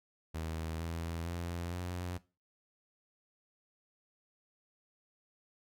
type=tone with pitch steps; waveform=sawtooth; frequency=80.4 / 83.19 / 86.07 / 89.05 Hz; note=E2 / E2 / F2 / F2; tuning=-43 / +16 / -25 / +34 cents; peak=-33 dBFS; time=0.34-2.18 s; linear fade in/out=10 ms; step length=460 ms; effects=noise-tail reverb RT60 0.3 s tail -19 dB re dry